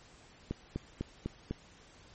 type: click train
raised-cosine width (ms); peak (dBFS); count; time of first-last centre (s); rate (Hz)
3; -21; 5; 0.51-1.51; 4
effects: pink hiss -58 dBFS RMS until 2.14 s + MP3 32 kbps